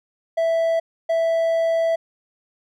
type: tone bursts at uneven times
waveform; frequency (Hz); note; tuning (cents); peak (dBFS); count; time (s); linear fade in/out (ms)
triangle; 659.3; E5; 0; -15; 2; 0.37-0.8 / 1.09-1.96; 10
effects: none